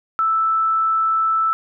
sine tone, 1318.5 Hz, E6, in tune, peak -15 dBFS, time 0.19-1.53 s, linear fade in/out 0 ms, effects none

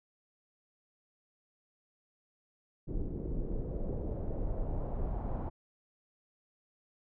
brown noise with low-pass filter sweep, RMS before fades -35 dBFS, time 2.87-5.5 s, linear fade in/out 20 ms, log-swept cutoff 350 to 870 Hz, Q 2, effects none

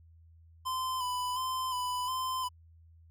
square tone with vibrato, 1014 Hz, B5, 45 cents sharp, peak -32 dBFS, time 0.65-2.49 s, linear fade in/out 20 ms, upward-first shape square, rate 1.4 Hz, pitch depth 31 cents each way, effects added 82 Hz sine -55 dBFS peak until 3.1 s

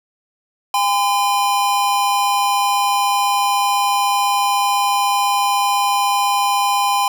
square tone pair together, 808 / 1018 Hz, G#5 / C6, -48 / -48 cents, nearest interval major third, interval 400 cents, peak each -18 dBFS, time 0.74-7.08 s, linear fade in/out 2 ms, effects none

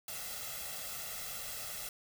white noise with comb filter, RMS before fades -42 dBFS, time 0.08-1.89 s, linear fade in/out 2 ms, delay 1.5 ms, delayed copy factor +0.8, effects none

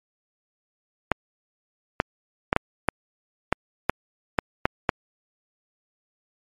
clicks, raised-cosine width 0.5 ms, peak -3 dBFS, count 10, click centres 1.117 / 2.001 / 2.529 / 2.564 / 2.887 / 3.526 / 3.896 / 4.388 / 4.655 / 4.892 s, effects MP3 64 kbps

